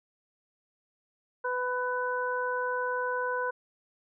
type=harmonic tone; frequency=498.7 Hz; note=B4; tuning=17 cents sharp; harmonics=1 / 2 / 3; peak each=-32 / -32 / -33 dBFS; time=1.44-3.51 s; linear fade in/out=10 ms; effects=none